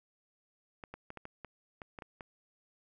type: clicks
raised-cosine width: 0.5 ms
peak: -29 dBFS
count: 10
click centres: 0.838 / 0.94 / 1.104 / 1.173 / 1.254 / 1.447 / 1.818 / 1.988 / 2.022 / 2.208 s
effects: none